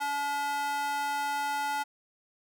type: tone with high-pass filter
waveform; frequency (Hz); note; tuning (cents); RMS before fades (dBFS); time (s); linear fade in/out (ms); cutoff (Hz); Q
square; 286.1; D4; -45; -31; 0-1.84; 20; 1000; 5.8
effects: none